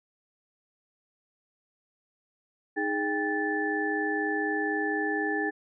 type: tone cluster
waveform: sine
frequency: 310.9 / 415 / 795 / 1749 Hz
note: D#4 / G#4 / G5 / A6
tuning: -1 / -1 / +24 / -11 cents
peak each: -31 / -32 / -34 / -30 dBFS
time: 2.76-5.51 s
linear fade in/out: 20 ms
effects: none